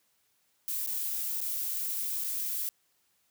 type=noise with dropouts; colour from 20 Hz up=violet; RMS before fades=-33 dBFS; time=0.68-2.69 s; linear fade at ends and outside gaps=0 ms; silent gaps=0.863-0.873 / 1.405-1.414 / 2.239-2.244 s; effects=white hiss -72 dBFS RMS until 3.3 s + high-pass 60 Hz 12 dB/octave